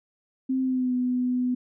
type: tone with pitch glide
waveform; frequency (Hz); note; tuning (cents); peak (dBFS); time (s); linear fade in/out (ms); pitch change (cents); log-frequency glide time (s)
sine; 261.6 to 249.8; C4 to B3; 0 to +20; -22; 0.49-1.55; 10; -80; 0.61-0.94
effects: none